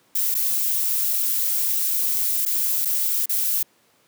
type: noise with dropouts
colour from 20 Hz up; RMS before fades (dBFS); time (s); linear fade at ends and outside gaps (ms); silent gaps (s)
violet; -22; 0.15-3.63; 5; 0.344-0.349 / 2.453-2.461 / 2.85-2.854 / 3.258-3.293
effects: pink hiss -60 dBFS RMS until 4.07 s + high-pass 200 Hz 12 dB/octave